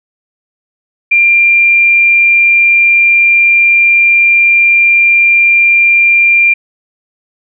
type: tone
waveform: sine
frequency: 2384 Hz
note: D7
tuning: 25 cents sharp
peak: -4 dBFS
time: 1.11-6.54 s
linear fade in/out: 10 ms
effects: none